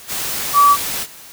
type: tone in noise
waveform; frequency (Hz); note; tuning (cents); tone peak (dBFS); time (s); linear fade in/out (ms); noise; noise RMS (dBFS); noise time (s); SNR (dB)
sine; 1149; D6; -38; -7; 0.53-0.77; 50; white; -23; 0.07-1.07; +13
effects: white hiss -39 dBFS RMS until 1.32 s